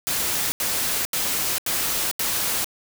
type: noise bursts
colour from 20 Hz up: white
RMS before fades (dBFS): -24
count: 5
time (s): 0.07-2.644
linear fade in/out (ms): 0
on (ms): 450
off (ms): 81
effects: none